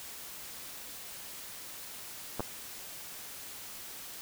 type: clicks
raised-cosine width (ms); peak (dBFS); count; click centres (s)
1; -19; 2; 2.396 / 2.405
effects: white hiss -45 dBFS RMS until 4.21 s